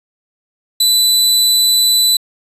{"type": "tone", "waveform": "sawtooth", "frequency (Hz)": 3989, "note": "B7", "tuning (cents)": 17, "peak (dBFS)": -6, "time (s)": [0.8, 2.17], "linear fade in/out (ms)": 5, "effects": ["resampled to 32000 Hz", "8-bit"]}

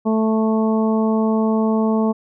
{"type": "harmonic tone", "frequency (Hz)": 220, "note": "A3", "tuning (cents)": 0, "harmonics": [1, 2, 3, 4, 5], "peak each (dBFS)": [-16, -22, -26, -28, -30], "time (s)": [0.05, 2.13], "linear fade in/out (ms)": 20, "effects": []}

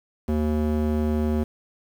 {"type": "tone with band-pass filter", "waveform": "square", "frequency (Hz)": 76, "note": "D#2", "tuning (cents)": -40, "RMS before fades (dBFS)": -23, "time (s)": [0.28, 1.44], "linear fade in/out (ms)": 10, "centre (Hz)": 270, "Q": 1, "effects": ["8-bit"]}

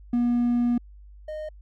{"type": "tone pair in turn", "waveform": "triangle", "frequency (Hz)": [240.7, 615.7], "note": ["B3", "D#5"], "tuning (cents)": [-44, -18], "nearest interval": "octave + major third", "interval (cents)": 1626, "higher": "second", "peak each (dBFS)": [-17, -29], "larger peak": "first", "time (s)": [[0.13, 0.78], [1.28, 1.49]], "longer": "first", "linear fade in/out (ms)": 5, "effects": ["tanh soft clip ceiling -13 dBFS", "added 50 Hz sine -44 dBFS peak until 1.61 s"]}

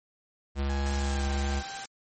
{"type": "tone", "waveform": "square", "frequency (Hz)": 69.3, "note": "C#2", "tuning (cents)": 0, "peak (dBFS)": -27, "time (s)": [0.55, 1.63], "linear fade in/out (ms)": 50}
{"type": "tone with pitch glide", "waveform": "30% pulse", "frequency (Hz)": [832, 785.3], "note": ["G#5", "G5"], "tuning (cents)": [3, 3], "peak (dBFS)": -36, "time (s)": [0.69, 1.85], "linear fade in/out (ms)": 5, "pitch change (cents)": -100, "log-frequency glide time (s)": [0.95, 1.3]}
{"type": "noise", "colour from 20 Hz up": "white", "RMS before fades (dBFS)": -39, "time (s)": [0.86, 1.86], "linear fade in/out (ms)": 5}
{"effects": ["MP3 32 kbps"]}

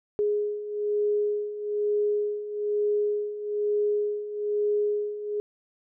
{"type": "beating tone pair", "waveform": "sine", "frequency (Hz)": [415.3, 416.4], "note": ["G#4", "G#4"], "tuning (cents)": [0, 5], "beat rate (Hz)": 1.1, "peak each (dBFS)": [-30, -25], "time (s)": [0.19, 5.4], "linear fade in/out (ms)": 0, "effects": []}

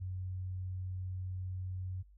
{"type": "tone", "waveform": "sine", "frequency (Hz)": 92.5, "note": "F#2", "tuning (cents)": 0, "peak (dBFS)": -37, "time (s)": [0, 2.03], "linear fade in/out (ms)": 20, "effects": ["noise-tail reverb RT60 0.1 s tail -23 dB re dry", "added 50 Hz sine -57 dBFS peak until 2.17 s"]}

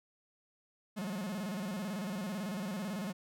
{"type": "tone with vibrato", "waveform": "45% pulse", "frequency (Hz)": 196, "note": "G3", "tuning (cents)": 0, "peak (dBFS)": -36, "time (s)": [0.96, 3.13], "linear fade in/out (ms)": 20, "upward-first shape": "square", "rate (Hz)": 18, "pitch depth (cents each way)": 150, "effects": []}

